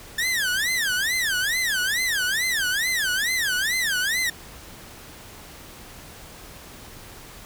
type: tone with vibrato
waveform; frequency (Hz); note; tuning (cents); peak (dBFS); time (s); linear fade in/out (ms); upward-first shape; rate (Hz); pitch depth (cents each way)
sawtooth; 1737; A6; -23; -18; 0.18-4.3; 5; sine; 2.3; 300
effects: pink hiss -43 dBFS RMS until 7.45 s